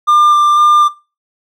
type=tone with vibrato; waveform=triangle; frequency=1194 Hz; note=D6; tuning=28 cents sharp; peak=-4 dBFS; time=0.07-0.89 s; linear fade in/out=20 ms; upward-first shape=square; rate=2 Hz; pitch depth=8 cents each way; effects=noise-tail reverb RT60 0.3 s tail -20 dB re dry